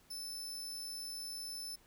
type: tone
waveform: sawtooth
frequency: 5274 Hz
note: E8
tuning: in tune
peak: -39 dBFS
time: 0.1-1.76 s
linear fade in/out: 10 ms
effects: pink hiss -66 dBFS RMS until 1.86 s